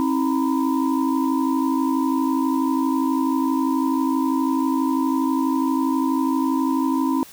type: tone cluster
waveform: sine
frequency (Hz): 266.9 / 319.2 / 940 / 1006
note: C4 / D#4 / A#5 / B5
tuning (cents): +35 / +44 / +14 / +32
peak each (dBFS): -20 / -23 / -29 / -28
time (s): 0-7.23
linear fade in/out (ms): 0
effects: white hiss -44 dBFS RMS until 7.32 s